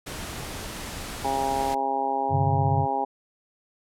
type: noise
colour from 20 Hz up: pink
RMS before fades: -35 dBFS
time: 0.06-1.75 s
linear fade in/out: 10 ms
type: harmonic tone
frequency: 135.6 Hz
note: C#3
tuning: 38 cents flat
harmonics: 2 / 3 / 4 / 5 / 6 / 7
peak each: -35 / -33 / -35 / -33 / -25 / -32 dBFS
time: 1.24-3.05 s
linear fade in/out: 10 ms
type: chord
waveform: sine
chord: G suspended fourth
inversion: none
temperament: equal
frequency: 98 / 130.81 / 146.83 Hz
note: G2 / C3 / D3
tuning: 0 / 0 / 0 cents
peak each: -25 / -28 / -25 dBFS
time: 2.29-2.87 s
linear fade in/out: 50 ms
effects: low-pass 12000 Hz 12 dB/octave

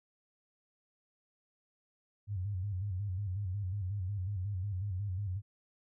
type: tone with vibrato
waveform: sine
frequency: 96.8 Hz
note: G2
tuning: 21 cents flat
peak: -33 dBFS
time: 2.27-5.42 s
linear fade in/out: 50 ms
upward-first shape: square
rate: 5.5 Hz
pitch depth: 100 cents each way
effects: none

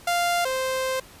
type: tone pair in turn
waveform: sawtooth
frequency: 697 / 522.2 Hz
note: F5 / C5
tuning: -4 / -3 cents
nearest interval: perfect fourth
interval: 499 cents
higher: first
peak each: -17 / -20 dBFS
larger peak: first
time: 0.07-0.45 / 0.45-1 s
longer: second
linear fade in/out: 5 ms
effects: pink hiss -48 dBFS RMS until 1.2 s + resampled to 32000 Hz

